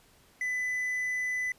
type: tone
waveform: triangle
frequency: 2000 Hz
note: B6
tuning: 21 cents sharp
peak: -27 dBFS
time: 0.41-1.52 s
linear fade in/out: 2 ms
effects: pink hiss -61 dBFS RMS until 1.58 s + resampled to 32000 Hz